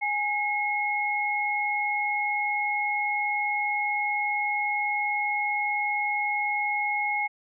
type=tone pair together; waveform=sine; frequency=829.4 / 2165 Hz; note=G#5 / C#7; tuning=-3 / -41 cents; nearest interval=octave + perfect fourth; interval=1662 cents; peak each=-28 / -26 dBFS; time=0.01-7.28 s; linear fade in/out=20 ms; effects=none